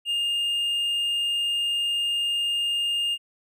triangle tone, 2822 Hz, F7, 17 cents sharp, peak -21 dBFS, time 0.05-3.18 s, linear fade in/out 50 ms, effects none

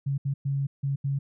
sine tone bursts at uneven times, 138.59 Hz, C#3, in tune, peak -24 dBFS, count 5, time 0.06-0.18 / 0.25-0.34 / 0.45-0.67 / 0.83-0.96 / 1.04-1.19 s, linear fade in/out 10 ms, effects none

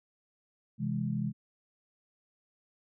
sine chord, C augmented, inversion none, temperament equal, 130.81 / 164.81 / 207.7 Hz, C3 / E3 / G#3, 0 / 0 / 0 cents, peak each -34 / -35 / -33 dBFS, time 0.78-1.33 s, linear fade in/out 50 ms, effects none

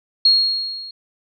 sine tone with level ramp, 4285 Hz, C8, 40 cents sharp, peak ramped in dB -8 to -32 dBFS, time 0.25-0.91 s, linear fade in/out 5 ms, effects none

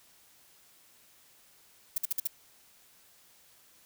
violet noise bursts, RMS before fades -29 dBFS, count 5, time 1.96-2.273 s, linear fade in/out 5 ms, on 21 ms, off 52 ms, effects white hiss -61 dBFS RMS until 3.85 s

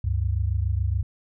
sine tone pair together, 70.92 / 98 Hz, C#2 / G2, +40 / 0 cents, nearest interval tritone, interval 560 cents, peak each -24 dBFS, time 0.04-1.03 s, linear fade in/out 5 ms, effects none

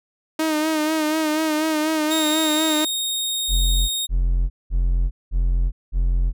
sawtooth tone with vibrato, 311.1 Hz, D#4, in tune, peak -15 dBFS, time 0.39-2.85 s, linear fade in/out 5 ms, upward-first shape sine, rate 4.1 Hz, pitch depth 43 cents each way
sawtooth tone, 3718 Hz, A#7, 5 cents flat, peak -19 dBFS, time 2.1-4.07 s, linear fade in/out 20 ms
triangle tone bursts, 43.65 Hz, F1, in tune, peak -14 dBFS, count 5, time 3.48-6.33 s, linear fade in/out 50 ms, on 410 ms, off 200 ms
effects none

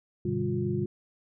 sine tone cluster, 100.2 / 126 / 150.3 / 198 / 355.5 Hz, G2 / B2 / D3 / G3 / F4, +38 / +35 / +40 / +18 / +31 cents, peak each -36 / -32 / -34 / -32 / -31 dBFS, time 0.25-0.86 s, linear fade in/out 5 ms, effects none

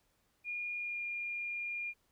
sine tone with pitch glide, 2428 to 2411 Hz, D#7 to D7, -43 to +45 cents, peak -36 dBFS, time 0.44-1.94 s, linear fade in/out 50 ms, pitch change -12 cents, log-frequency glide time 0.77-1.01 s, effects pink hiss -75 dBFS RMS until 2.11 s

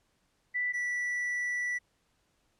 sine / triangle tone pair in turn, 1975.5 / 1960.7 Hz, B6 / B6, 0 / -13 cents, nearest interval unison, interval 13 cents, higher first, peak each -28 dBFS, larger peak neither, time 0.54-0.73 / 0.73-1.79 s, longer second, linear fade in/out 20 ms, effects pink hiss -73 dBFS RMS until 2.59 s + low-pass 10000 Hz 12 dB/octave

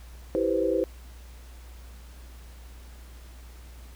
sine chord, C major seventh, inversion first, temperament equal, 329.6 / 392 / 493.9 / 523.3 Hz, E4 / G4 / B4 / C5, 0 / 0 / 0 / 0 cents, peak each -28 dBFS, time 0.35-0.84 s, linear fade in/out 0 ms, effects added 60 Hz sine -43 dBFS peak until 3.95 s + pink hiss -54 dBFS RMS until 3.95 s

